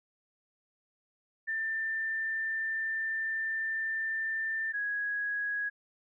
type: tone pair in turn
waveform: sine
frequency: 1786 / 1662 Hz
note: A6 / G#6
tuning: +25 / +1 cents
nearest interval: minor second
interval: 124 cents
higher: first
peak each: -30 / -30 dBFS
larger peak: neither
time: 1.47-4.73 / 4.73-5.7 s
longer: first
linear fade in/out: 20 ms
effects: none